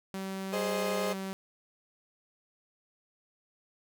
sawtooth tone, 192.1 Hz, G3, 35 cents flat, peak -31 dBFS, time 0.14-1.33 s, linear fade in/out 0 ms
35% pulse chord, Ab major, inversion none, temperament equal, 415.3 / 523.3 / 622.3 Hz, Ab4 / C5 / Eb5, 0 / 0 / 0 cents, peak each -33 dBFS, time 0.52-1.14 s, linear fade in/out 20 ms
effects none

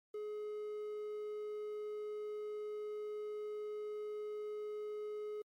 triangle tone with quantisation, 421.9 Hz, G#4, 27 cents sharp, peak -38 dBFS, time 0.14-5.42 s, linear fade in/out 5 ms, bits 11, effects MP3 64 kbps

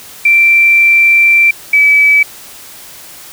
sine tone pair in turn, 2349 / 2295 Hz, D7 / D7, 0 / -40 cents, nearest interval unison, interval 40 cents, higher first, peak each -4 dBFS, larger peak neither, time 0.25-1.51 / 1.73-2.23 s, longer first, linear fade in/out 5 ms, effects white hiss -33 dBFS RMS until 3.32 s

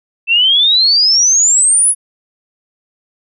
sine exponential sweep, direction up, 2637 to 10548 Hz, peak -7 dBFS, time 0.27-1.95 s, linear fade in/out 50 ms, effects none

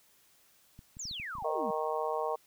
clicks, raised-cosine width 5 ms, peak -37 dBFS, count 8, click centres 0.791 / 0.969 / 1.054 / 1.112 / 1.199 / 1.353 / 1.384 / 1.424 s
sine exponential sweep, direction down, 7620 to 185 Hz, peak -37 dBFS, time 0.99-1.71 s, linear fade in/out 5 ms
harmonic tone, 155.56 Hz, D#3, in tune, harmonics 3 / 4 / 5 / 6 / 7, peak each -35 / -36 / -37 / -38 / -38 dBFS, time 1.44-2.36 s, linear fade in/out 10 ms
effects white hiss -65 dBFS RMS until 2.46 s

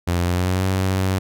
sawtooth tone with pitch glide, 87.31 to 94.66 Hz, F2 to F#2, 0 to +40 cents, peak -14 dBFS, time 0.07-1.19 s, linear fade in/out 10 ms, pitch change +140 cents, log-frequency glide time 0.22-0.66 s, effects none

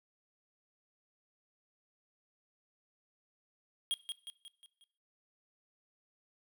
square tone with echo, 3254 Hz, G#7, 36 cents flat, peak -31 dBFS, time 3.91-3.94 s, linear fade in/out 0 ms, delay 180 ms, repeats 5, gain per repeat -6 dB, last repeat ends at 4.84 s, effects noise-tail reverb RT60 0.6 s tail -21 dB re dry

